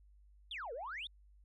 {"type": "exponential two-way sweep", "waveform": "sine", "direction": "down then up", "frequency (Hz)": [3729, 440, 3729], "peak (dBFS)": -40, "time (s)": [0.51, 1.07], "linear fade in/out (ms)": 2, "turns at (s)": 0.73, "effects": ["tanh soft clip ceiling -36 dBFS", "added 50 Hz sine -60 dBFS peak until 1.44 s"]}